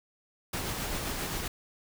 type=noise with tremolo; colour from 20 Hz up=pink; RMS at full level=-33 dBFS; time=0.53-1.48 s; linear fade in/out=5 ms; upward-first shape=sine; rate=7.6 Hz; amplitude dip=25%; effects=none